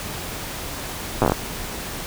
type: slowing click train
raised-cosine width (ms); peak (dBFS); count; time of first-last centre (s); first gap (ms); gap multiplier
1; -3; 8; 1.22-1.32; 8; 1.19
effects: pink hiss -31 dBFS RMS until 2.06 s